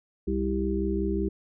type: harmonic tone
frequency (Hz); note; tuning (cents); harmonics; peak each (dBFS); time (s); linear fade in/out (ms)
65.41; C2; 0; 1 / 3 / 5 / 6; -30 / -30 / -30 / -30; 0.27-1.29; 10
effects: none